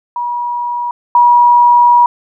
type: tone pair in turn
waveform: sine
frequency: 963 / 963 Hz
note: B5 / B5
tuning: -44 / -44 cents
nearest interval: unison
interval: 0 cents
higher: neither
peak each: -15 / -4 dBFS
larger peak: second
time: 0.16-0.91 / 1.15-2.06 s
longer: second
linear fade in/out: 2 ms
effects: none